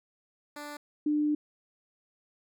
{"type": "tone pair in turn", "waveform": ["10% pulse", "sine"], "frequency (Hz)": [293.7, 298.7], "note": ["D4", "D4"], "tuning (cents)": [0, 29], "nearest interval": "unison", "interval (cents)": 29, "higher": "second", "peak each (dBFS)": [-31, -24], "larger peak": "second", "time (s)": [[0.56, 0.77], [1.06, 1.35]], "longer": "second", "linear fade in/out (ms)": 5, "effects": []}